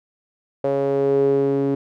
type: tone with band-pass filter sweep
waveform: sawtooth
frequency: 138.59 Hz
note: C#3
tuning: in tune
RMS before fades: -19 dBFS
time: 0.64-1.75 s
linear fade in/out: 5 ms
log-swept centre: 520 to 340 Hz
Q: 5.9
effects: none